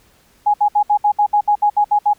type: tone bursts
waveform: sine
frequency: 830.6 Hz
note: G#5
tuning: in tune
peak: -10 dBFS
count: 12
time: 0.46-2.135 s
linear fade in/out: 10 ms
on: 80 ms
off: 65 ms
effects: pink hiss -54 dBFS RMS until 2.18 s